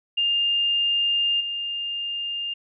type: tone with level steps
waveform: sine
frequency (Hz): 2809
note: F7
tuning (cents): +9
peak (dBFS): -19 / -26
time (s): 0.17-2.54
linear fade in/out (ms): 10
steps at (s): 1.4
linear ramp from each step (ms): 10
effects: none